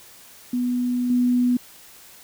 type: tone with level steps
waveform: sine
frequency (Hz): 246.5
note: B3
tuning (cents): -3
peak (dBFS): -20 / -16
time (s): 0.53-1.57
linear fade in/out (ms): 5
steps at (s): 1.1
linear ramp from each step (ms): 2
effects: white hiss -47 dBFS RMS until 2.23 s